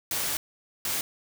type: noise bursts at uneven times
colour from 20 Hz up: white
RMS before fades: -29 dBFS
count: 2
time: 0.11-0.37 / 0.85-1.01 s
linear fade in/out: 2 ms
effects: none

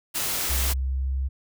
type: noise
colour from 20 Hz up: white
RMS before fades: -27 dBFS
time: 0.14-0.74 s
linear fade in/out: 20 ms
type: tone with pitch glide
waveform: sine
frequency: 65.41 to 66.55 Hz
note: C2 to C2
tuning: 0 to +30 cents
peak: -23 dBFS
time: 0.49-1.29 s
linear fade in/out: 20 ms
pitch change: +30 cents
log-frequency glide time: 0.67-1.18 s
effects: none

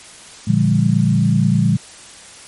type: chord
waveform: sine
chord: Bb dominant seventh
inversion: none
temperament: equal with one note detuned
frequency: 116.54 / 146.83 / 174.61 / 202.9 Hz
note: Bb2 / D3 / F3 / Ab3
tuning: 0 / 0 / 0 / -40 cents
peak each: -17 dBFS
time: 0.47-1.77 s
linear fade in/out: 10 ms
effects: white hiss -39 dBFS RMS until 2.47 s + MP3 48 kbps

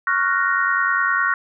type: chord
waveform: sine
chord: Gb major seventh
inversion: second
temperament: equal with one note detuned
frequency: 1108.7 / 1396.9 / 1486.8 / 1864.7 Hz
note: Db6 / F6 / Gb6 / Bb6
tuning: 0 / 0 / +8 / 0 cents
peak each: -22 dBFS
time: 0.07-1.34 s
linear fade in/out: 2 ms
effects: none

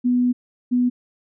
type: tone pair in turn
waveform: sine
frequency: 246.9 / 246.9 Hz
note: B3 / B3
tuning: 0 / 0 cents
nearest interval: unison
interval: 0 cents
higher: neither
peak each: -15 dBFS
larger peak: neither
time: 0.04-0.33 / 0.71-0.9 s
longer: first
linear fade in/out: 20 ms
effects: none

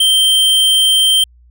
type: tone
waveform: square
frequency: 3136 Hz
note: G7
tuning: in tune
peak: -9 dBFS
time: 0-1.24 s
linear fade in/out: 5 ms
effects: added 60 Hz sine -43 dBFS peak until 1.5 s

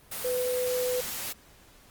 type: tone in noise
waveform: sine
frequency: 499.8 Hz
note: B4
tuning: 21 cents sharp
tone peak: -26 dBFS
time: 0.24-1.01 s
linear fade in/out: 10 ms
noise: white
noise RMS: -35 dBFS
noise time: 0.11-1.33 s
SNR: +6 dB
effects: pink hiss -56 dBFS RMS until 1.9 s + Opus 32 kbps

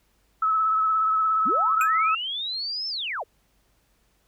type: tone with vibrato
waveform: sine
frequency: 1297 Hz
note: E6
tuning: 28 cents flat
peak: -19 dBFS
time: 0.42-2.15 s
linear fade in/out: 5 ms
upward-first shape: sine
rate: 17 Hz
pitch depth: 26 cents each way
type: linear two-way sweep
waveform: sine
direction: up then down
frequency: 159.2 to 5350 to 365.9 Hz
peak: -27 dBFS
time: 1.45-3.24 s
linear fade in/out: 20 ms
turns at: 2.88 s
type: tone with exponential decay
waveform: square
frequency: 2485 Hz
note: D#7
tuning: 3 cents flat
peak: -22 dBFS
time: 1.81-1.91 s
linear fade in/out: 1 ms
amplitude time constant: 21 ms
effects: added 50 Hz sine -67 dBFS peak until 4.27 s + pink hiss -67 dBFS RMS until 4.27 s

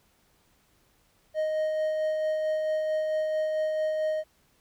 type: tone with tremolo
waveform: triangle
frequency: 622.3 Hz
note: D#5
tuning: in tune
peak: -22 dBFS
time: 1.34-4.24 s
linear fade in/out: 50 ms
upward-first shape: sine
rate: 4.5 Hz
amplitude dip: 25%
effects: pink hiss -66 dBFS RMS until 4.6 s

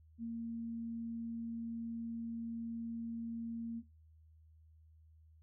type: tone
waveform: sine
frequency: 230.3 Hz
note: A#3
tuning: 21 cents flat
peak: -38 dBFS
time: 0.18-3.83 s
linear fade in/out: 50 ms
effects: noise-tail reverb RT60 0.2 s tail -17 dB re dry + added 79 Hz sine -60 dBFS peak until 5.42 s

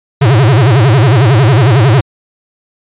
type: tone with vibrato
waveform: square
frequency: 122.8 Hz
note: B2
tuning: 9 cents flat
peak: -5 dBFS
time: 0.21-2.01 s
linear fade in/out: 10 ms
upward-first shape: sine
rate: 11 Hz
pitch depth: 280 cents each way
effects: resampled to 8000 Hz

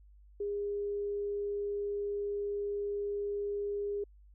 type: tone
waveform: sine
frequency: 407.4 Hz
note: G#4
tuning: 33 cents flat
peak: -32 dBFS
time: 0.4-4.04 s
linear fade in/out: 5 ms
effects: added 50 Hz sine -55 dBFS peak until 4.34 s

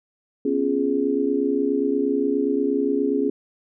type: chord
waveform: sine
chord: C# dominant seventh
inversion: third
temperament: just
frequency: 249.5 / 277.2 / 346.5 / 415.8 Hz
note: B3 / C#4 / E#4 / G#4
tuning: +18 / 0 / -14 / +2 cents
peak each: -28 / -22 / -28 / -23 dBFS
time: 0.45-3.3 s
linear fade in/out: 5 ms
effects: none

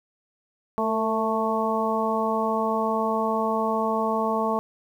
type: harmonic tone with a mistuned harmonic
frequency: 220.6 Hz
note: A3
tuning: 5 cents sharp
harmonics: 1 / 2 / 3 / 4 / 5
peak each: -28 / -28 / -28 / -28 / -28 dBFS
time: 0.78-4.59 s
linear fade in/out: 0 ms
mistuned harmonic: 2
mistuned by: +28 cents
effects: 9-bit

